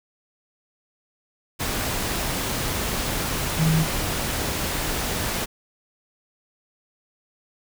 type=tone in noise; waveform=sine; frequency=159.4 Hz; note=D#3; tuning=42 cents sharp; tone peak=-17 dBFS; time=3.58-3.84 s; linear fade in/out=20 ms; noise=pink; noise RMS=-26 dBFS; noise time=1.59-5.46 s; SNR=+6 dB; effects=none